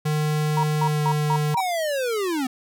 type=tone with pitch glide; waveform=square; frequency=152 to 150.17 Hz; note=D#3 to D3; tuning=-40 to +39 cents; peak=-21 dBFS; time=0.05-1.55 s; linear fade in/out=10 ms; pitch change=-21 cents; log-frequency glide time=0.82-1.01 s
type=tone bursts; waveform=sine; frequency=946 Hz; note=A#5; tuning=25 cents sharp; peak=-20 dBFS; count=5; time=0.57-1.605 s; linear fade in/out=2 ms; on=63 ms; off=180 ms
type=linear sweep; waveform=square; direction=down; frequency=784 to 246.9 Hz; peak=-23 dBFS; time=1.57-2.47 s; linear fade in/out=5 ms
effects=none